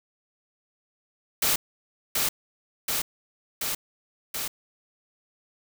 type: noise with echo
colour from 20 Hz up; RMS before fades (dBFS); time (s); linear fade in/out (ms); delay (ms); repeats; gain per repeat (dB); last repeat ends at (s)
white; -23; 1.42-1.56; 5; 730; 4; -2; 4.48
effects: none